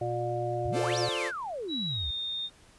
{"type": "harmonic tone", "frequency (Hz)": 119.4, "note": "A#2", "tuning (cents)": 42, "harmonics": [1, 3, 5, 6], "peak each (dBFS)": [-34, -34, -34, -34], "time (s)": [0.01, 1.09], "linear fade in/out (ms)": 5}
{"type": "exponential two-way sweep", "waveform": "sine", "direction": "up then down", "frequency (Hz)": [63, 5920, 63], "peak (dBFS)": -33, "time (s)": [0.65, 2.11], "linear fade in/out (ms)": 5, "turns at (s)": 0.98}
{"type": "chord", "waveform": "sawtooth", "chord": "D minor seventh", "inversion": "first", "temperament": "equal", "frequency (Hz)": [349.2, 440, 523.3, 587.3], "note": ["F4", "A4", "C5", "D5"], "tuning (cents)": [0, 0, 0, 0], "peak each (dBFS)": [-33, -32, -32, -33], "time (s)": [0.72, 1.32], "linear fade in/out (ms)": 50}
{"type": "tone with pitch glide", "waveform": "sine", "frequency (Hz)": [3900, 3660], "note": ["B7", "A#7"], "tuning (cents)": [-23, -32], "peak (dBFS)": -31, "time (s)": [1.68, 2.5], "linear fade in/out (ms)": 50, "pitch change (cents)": -109, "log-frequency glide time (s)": [1.87, 2.08]}
{"effects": ["pink hiss -58 dBFS RMS until 2.78 s", "resampled to 24000 Hz"]}